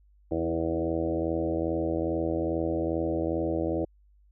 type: harmonic tone with a mistuned harmonic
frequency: 82.41 Hz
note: E2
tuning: in tune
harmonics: 1 / 2 / 3 / 4 / 5 / 6 / 7 / 8 / 9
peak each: -35 / -38 / -40 / -29 / -37 / -33 / -34 / -39 / -42 dBFS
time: 0.31-3.85 s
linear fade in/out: 5 ms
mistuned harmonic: 4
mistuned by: -16 cents
effects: added 50 Hz sine -57 dBFS peak until 4.31 s